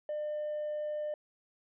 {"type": "tone", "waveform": "triangle", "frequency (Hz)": 601, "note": "D5", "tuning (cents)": 40, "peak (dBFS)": -30, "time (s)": [0.09, 1.14], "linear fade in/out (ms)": 2, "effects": ["tanh soft clip ceiling -29 dBFS", "resampled to 8000 Hz"]}